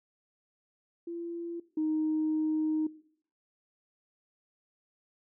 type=tone pair in turn; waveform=sine; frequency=340 / 311.3 Hz; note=F4 / D#4; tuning=-46 / +1 cents; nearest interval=major second; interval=153 cents; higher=first; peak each=-35 / -26 dBFS; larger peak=second; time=1.07-1.6 / 1.77-2.87 s; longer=second; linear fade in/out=5 ms; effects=noise-tail reverb RT60 0.6 s tail -19 dB re dry + tanh soft clip ceiling -22 dBFS